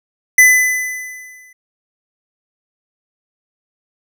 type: tone with exponential decay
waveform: square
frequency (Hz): 2008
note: B6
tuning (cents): +28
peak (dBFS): -4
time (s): 0.38-1.53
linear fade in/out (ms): 5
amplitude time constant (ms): 250
effects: none